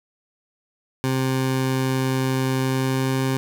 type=tone with pitch glide; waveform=20% pulse; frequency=131.4 to 132.39 Hz; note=C3 to C3; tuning=+8 to +21 cents; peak=-15 dBFS; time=1.04-3.37 s; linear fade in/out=0 ms; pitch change=+13 cents; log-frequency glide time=2.59-3.24 s; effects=none